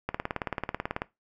click train, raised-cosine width 0.5 ms, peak -14 dBFS, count 18, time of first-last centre 0.09-1.019 s, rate 18.3 Hz, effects noise-tail reverb RT60 0.2 s tail -19 dB re dry

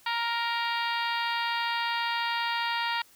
harmonic tone, 467.4 Hz, A#4, 5 cents sharp, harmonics 2 / 3 / 4 / 5 / 6 / 7 / 8 / 9 / 10, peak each -30 / -35 / -34 / -38 / -37 / -40 / -39 / -43 / -42 dBFS, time 0.06-3.02 s, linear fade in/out 5 ms, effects white hiss -58 dBFS RMS until 3.15 s

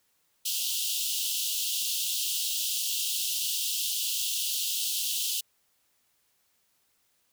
pink high-pass noise, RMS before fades -30 dBFS, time 0.45-5.41 s, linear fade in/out 10 ms, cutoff 2800 Hz, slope 96 dB/octave, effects white hiss -71 dBFS RMS until 7.32 s

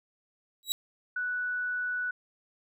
sawtooth tone with exponential growth, 3877 Hz, B7, 33 cents flat, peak -19 dBFS, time 0.63-0.72 s, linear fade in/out 0 ms, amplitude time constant 18 ms
sine tone, 1480 Hz, F#6, in tune, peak -29 dBFS, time 1.16-2.11 s, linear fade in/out 5 ms
effects none

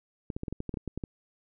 clicks, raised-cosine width 3 ms, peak -21 dBFS, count 12, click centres 0.302 / 0.365 / 0.434 / 0.482 / 0.526 / 0.604 / 0.693 / 0.741 / 0.772 / 0.877 / 0.976 / 1.038 s, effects none

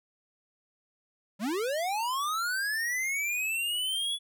square linear sweep, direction up, 180 to 3427 Hz, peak -29 dBFS, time 1.39-4.19 s, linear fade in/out 50 ms, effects none

